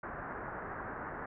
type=low-pass noise; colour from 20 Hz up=white; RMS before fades=-42 dBFS; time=0.03-1.26 s; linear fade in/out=5 ms; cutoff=1700 Hz; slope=48 dB/octave; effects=none